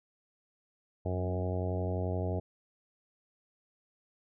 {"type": "harmonic tone with a mistuned harmonic", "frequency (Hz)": 91.4, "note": "F#2", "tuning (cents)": -21, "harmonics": [1, 2, 3, 4, 5, 6, 7, 8, 9], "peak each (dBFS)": [-32, -40, -42, -41, -40, -44, -40, -47, -48], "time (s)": [1.05, 2.4], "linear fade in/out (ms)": 10, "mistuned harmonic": 2, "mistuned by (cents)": -18, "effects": []}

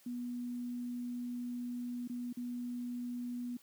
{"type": "tone with dropouts", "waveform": "sine", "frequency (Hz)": 243.6, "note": "B3", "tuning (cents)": -24, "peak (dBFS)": -37, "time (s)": [0.06, 3.57], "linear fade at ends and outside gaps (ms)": 5, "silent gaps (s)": [[2.076, 2.096], [2.328, 2.37]], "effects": ["white hiss -64 dBFS RMS until 3.62 s", "high-pass 80 Hz 12 dB/octave"]}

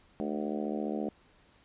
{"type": "harmonic tone with a mistuned harmonic", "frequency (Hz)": 74.8, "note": "D2", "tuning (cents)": 32, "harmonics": [3, 4, 5, 6, 7, 8, 9, 10], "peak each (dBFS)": [-35, -37, -39, -41, -42, -43, -44, -45], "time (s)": [0.2, 1.09], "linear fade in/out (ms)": 0, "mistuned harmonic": 3, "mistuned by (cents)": -78, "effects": ["pink hiss -63 dBFS RMS until 1.64 s", "resampled to 8000 Hz"]}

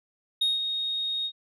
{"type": "tone with ADSR envelope", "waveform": "sine", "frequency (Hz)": 3729, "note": "A#7", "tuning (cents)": 0, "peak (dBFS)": -18, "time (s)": [0.41, 1.32], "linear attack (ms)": 8, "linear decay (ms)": 170, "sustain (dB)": -8, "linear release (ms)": 66, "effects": ["tanh soft clip ceiling -20 dBFS"]}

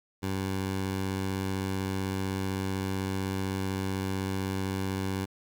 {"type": "tone", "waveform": "15% pulse", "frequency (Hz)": 95.8, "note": "G2", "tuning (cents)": -39, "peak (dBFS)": -23, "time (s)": [0.22, 5.26], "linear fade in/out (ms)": 20, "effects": ["10-bit"]}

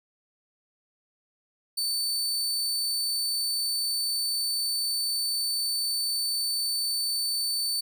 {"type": "tone", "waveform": "sawtooth", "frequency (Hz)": 4532, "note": "C#8", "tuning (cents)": 37, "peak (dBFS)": -23, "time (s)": [1.77, 7.81], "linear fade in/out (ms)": 10, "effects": []}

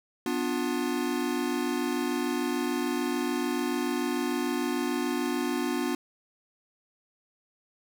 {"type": "chord", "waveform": "square", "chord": "B diminished", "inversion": "none", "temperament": "equal with one note detuned", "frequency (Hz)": [246.9, 293.7, 353.7], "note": ["B3", "D4", "F4"], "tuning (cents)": [0, 0, 22], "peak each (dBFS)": -32, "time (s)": [0.26, 5.95], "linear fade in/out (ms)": 2, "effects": []}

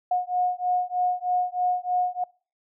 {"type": "beating tone pair", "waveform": "sine", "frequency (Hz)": [722, 725.2], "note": ["F#5", "F#5"], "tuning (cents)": [-43, -35], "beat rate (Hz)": 3.2, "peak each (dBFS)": -25, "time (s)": [0.11, 2.24], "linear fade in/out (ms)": 5, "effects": ["noise-tail reverb RT60 0.4 s tail -25 dB re dry"]}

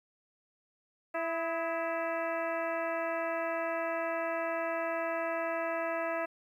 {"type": "harmonic tone with a mistuned harmonic", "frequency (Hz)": 331.4, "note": "E4", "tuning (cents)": 9, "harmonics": [1, 2, 3, 4, 5, 6, 7, 8], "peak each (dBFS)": [-41, -33, -41, -40, -41, -43, -49, -46], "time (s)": [1.14, 6.26], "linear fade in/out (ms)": 10, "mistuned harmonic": 4, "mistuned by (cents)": -56, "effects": ["11-bit"]}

